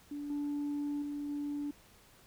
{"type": "tone with level steps", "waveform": "sine", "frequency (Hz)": 290, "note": "D4", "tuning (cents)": -22, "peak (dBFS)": [-37, -31, -35, -33], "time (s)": [0.11, 1.71], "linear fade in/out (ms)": 5, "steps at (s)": [0.3, 1.02, 1.29], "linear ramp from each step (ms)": 2, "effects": ["tanh soft clip ceiling -31 dBFS", "pink hiss -61 dBFS RMS until 2.26 s"]}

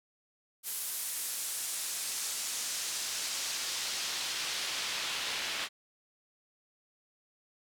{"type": "noise with band-pass filter sweep", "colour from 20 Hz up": "pink", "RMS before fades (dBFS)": -36, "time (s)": [0.63, 5.69], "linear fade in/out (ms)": 50, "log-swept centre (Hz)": [12000, 3000], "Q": 0.95, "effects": []}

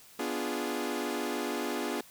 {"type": "chord", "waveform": "sawtooth", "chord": "B diminished seventh", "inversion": "none", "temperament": "equal", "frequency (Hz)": [246.9, 293.7, 349.2, 415.3], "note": ["B3", "D4", "F4", "Ab4"], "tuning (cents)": [0, 0, 0, 0], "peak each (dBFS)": -33, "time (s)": [0.19, 2.01], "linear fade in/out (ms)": 5, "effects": ["white hiss -55 dBFS RMS until 2.1 s"]}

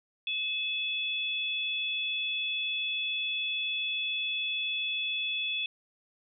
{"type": "tone pair together", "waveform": "sine", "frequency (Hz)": [2581, 3434], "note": ["E7", "A7"], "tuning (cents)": [-37, -43], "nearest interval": "perfect fourth", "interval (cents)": 494, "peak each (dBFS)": [-32, -32], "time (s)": [0.27, 5.66], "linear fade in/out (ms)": 2, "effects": []}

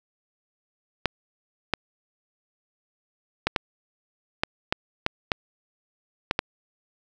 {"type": "clicks", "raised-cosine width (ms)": 0.3, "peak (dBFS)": -5, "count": 10, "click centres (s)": [1.057, 1.737, 3.47, 3.562, 4.435, 4.725, 5.064, 5.318, 6.311, 6.391], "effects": []}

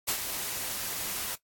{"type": "noise with ADSR envelope", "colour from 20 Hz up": "white", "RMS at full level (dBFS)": -27, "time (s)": [0.07, 1.36], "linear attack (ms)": 18, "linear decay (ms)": 78, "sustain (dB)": -7, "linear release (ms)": 20, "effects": ["noise-tail reverb RT60 0.1 s tail -17 dB re dry", "AAC 64 kbps"]}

